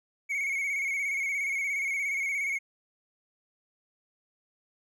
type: tone with vibrato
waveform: triangle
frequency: 2214 Hz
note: C#7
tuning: 3 cents flat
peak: -26 dBFS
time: 0.29-2.59 s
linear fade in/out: 20 ms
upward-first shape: square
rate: 17 Hz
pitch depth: 41 cents each way
effects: none